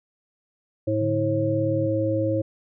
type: harmonic tone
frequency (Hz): 107.8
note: A2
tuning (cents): -35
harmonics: 1 / 3 / 5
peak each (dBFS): -26 / -25 / -24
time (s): 0.87-2.42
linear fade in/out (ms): 10
type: tone with vibrato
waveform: sine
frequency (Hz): 145.9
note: D3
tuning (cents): -11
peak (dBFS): -30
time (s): 1.01-1.87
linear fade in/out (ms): 5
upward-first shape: sine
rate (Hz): 2.9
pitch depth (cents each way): 10
effects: none